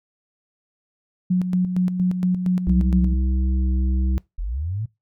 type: tone with tremolo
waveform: sine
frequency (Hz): 182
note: F#3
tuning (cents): -28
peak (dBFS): -15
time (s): 1.3-3.14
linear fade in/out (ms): 10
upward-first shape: square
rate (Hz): 4.3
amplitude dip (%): 50
type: harmonic tone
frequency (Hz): 64.4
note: C2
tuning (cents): -27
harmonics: 1 / 3 / 5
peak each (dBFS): -18 / -29 / -34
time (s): 2.67-4.18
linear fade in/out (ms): 0
type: linear sweep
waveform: sine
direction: up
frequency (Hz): 36.63 to 116.54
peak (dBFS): -23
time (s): 4.38-4.86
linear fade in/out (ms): 10
effects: noise-tail reverb RT60 0.2 s tail -22 dB re dry